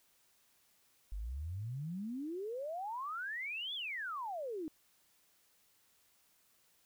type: exponential two-way sweep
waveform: sine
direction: up then down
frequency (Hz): 46.25 to 3520 to 296.5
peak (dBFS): -38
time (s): 1.12-4.68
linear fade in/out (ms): 0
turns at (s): 3.74
effects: white hiss -71 dBFS RMS until 6.85 s